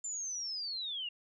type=linear sweep; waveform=sine; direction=down; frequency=7230 to 2767 Hz; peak=-36 dBFS; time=0.04-1.09 s; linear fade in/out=5 ms; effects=none